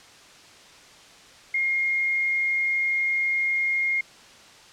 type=tone; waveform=sine; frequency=2136 Hz; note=C7; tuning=35 cents sharp; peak=-21 dBFS; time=1.54-4.01 s; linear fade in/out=5 ms; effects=white hiss -49 dBFS RMS until 4.72 s + low-pass 6000 Hz 12 dB/octave